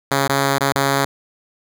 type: tone with dropouts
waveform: 5% pulse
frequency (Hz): 138.2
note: C#3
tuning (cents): -5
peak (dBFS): -4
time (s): 0.11-1.05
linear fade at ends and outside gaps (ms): 5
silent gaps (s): 0.278-0.294 / 0.584-0.607 / 0.724-0.756
effects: none